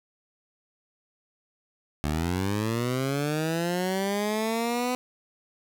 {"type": "linear sweep", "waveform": "15% pulse", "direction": "up", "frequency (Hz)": [71.9, 252.3], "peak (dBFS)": -19, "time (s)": [2.04, 4.95], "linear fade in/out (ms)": 0, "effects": []}